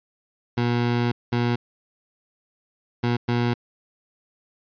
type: tone bursts at uneven times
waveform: 20% pulse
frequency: 120 Hz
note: B2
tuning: 49 cents flat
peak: -15 dBFS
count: 4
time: 0.57-1.12 / 1.32-1.56 / 3.03-3.17 / 3.28-3.54 s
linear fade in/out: 10 ms
effects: resampled to 11025 Hz

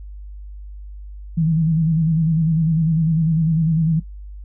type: tone with vibrato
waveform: sine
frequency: 161.1 Hz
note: E3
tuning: 39 cents flat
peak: -14 dBFS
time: 1.37-4 s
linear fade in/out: 10 ms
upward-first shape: square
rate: 10 Hz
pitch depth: 56 cents each way
effects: noise-tail reverb RT60 0.1 s tail -18 dB re dry + added 50 Hz sine -32 dBFS peak until 4.44 s

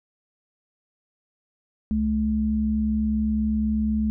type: tone pair together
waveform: sine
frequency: 68 / 215.9 Hz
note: C#2 / A3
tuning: -33 / -33 cents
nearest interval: octave + minor sixth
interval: 2000 cents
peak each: -27 / -21 dBFS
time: 1.91-4.1 s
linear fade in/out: 0 ms
effects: none

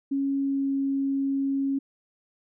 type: tone with pitch glide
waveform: sine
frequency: 275.6 to 273.9 Hz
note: C#4 to C#4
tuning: -10 to -21 cents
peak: -23 dBFS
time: 0.11-1.79 s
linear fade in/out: 10 ms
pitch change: -11 cents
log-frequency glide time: 0.39-0.72 s
effects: none

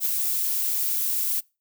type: noise with ADSR envelope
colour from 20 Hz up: violet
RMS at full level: -22 dBFS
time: 0-1.41 s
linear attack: 53 ms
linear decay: 15 ms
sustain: -3 dB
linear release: 19 ms
effects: noise-tail reverb RT60 0.3 s tail -26 dB re dry

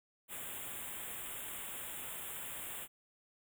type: band-stop noise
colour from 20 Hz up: white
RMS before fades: -44 dBFS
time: 0.28-2.88 s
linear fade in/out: 50 ms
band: 3600 to 7200 Hz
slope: 96 dB/octave
effects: none

